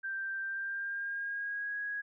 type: tone with pitch glide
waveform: sine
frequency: 1572 to 1656.8 Hz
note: G6 to G#6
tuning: +4 to -5 cents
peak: -34 dBFS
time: 0.03-2.02 s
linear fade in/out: 20 ms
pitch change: +91 cents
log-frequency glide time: 0.43-1.77 s
effects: none